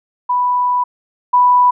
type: tone pair in turn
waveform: sine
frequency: 987.8 / 987.8 Hz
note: B5 / B5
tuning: 0 / 0 cents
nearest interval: unison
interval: 0 cents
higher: neither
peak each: -12 / -7 dBFS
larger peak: second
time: 0.29-0.84 / 1.33-1.71 s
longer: first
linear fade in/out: 10 ms
effects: none